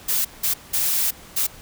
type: noise bursts at uneven times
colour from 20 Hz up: blue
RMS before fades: -21 dBFS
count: 4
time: 0.08-0.25 / 0.43-0.54 / 0.73-1.11 / 1.36-1.47 s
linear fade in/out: 10 ms
effects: pink hiss -44 dBFS RMS until 1.61 s